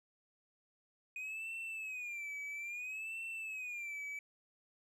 triangle tone with vibrato, 2479 Hz, D#7, 7 cents flat, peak -39 dBFS, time 1.16-4.19 s, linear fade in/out 2 ms, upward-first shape sine, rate 0.6 Hz, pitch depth 140 cents each way, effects none

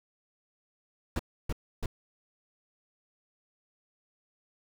brown noise bursts, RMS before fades -30 dBFS, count 3, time 1.16-1.859 s, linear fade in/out 2 ms, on 33 ms, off 300 ms, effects none

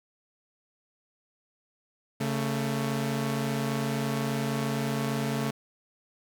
sawtooth tone pair together, 138.59 / 222.2 Hz, C#3 / A3, 0 / +17 cents, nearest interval minor sixth, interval 817 cents, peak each -26 dBFS, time 2.2-5.51 s, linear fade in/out 10 ms, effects none

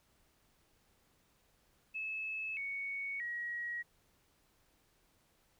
sine tone with pitch steps, 2600 / 2225 / 1903.3 Hz, E7 / C#7 / A#6, -24 / +6 / +36 cents, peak -37 dBFS, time 1.94-3.83 s, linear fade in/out 20 ms, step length 630 ms, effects pink hiss -72 dBFS RMS until 5.59 s

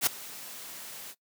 white noise with ADSR envelope, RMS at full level -22 dBFS, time 0.01-1.15 s, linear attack 56 ms, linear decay 8 ms, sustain -21 dB, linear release 51 ms, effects noise-tail reverb RT60 0.1 s tail -20 dB re dry + high-pass 150 Hz 12 dB/octave

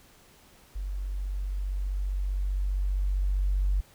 sine tone with level ramp, 47.62 Hz, G1, 49 cents flat, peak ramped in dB -30 to -21 dBFS, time 0.75-3.81 s, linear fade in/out 10 ms, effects tanh soft clip ceiling -17 dBFS + pink hiss -57 dBFS RMS until 3.94 s

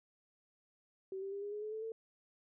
sine tone with pitch steps, 382.4 / 391.1 / 400 / 409.1 / 418.5 / 428 / 437.7 / 447.7 Hz, G4 / G4 / G4 / G#4 / G#4 / A4 / A4 / A4, -43 / -4 / +35 / -26 / +13 / -48 / -9 / +30 cents, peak -39 dBFS, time 1.12-1.92 s, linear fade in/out 2 ms, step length 100 ms, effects none

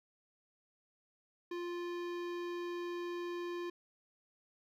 sine tone with hard clipping, 349.2 Hz, F4, in tune, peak -40 dBFS, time 1.51-3.7 s, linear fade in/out 5 ms, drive 18 dB, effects none

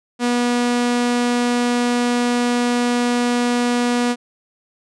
sawtooth tone, 242.4 Hz, B3, 32 cents flat, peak -12 dBFS, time 0.19-4.16 s, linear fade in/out 50 ms, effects resampled to 22050 Hz

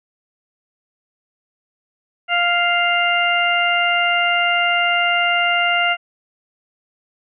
harmonic tone, 698.5 Hz, F5, in tune, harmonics 1 / 2 / 3 / 4, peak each -20 / -20 / -20 / -20 dBFS, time 2.28-5.97 s, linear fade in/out 50 ms, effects none

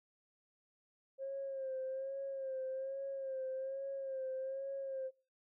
sine tone with vibrato, 535 Hz, C5, 38 cents sharp, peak -37 dBFS, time 1.18-5.11 s, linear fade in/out 50 ms, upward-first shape sine, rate 1.2 Hz, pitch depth 41 cents each way, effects noise-tail reverb RT60 0.3 s tail -20 dB re dry + tanh soft clip ceiling -33 dBFS

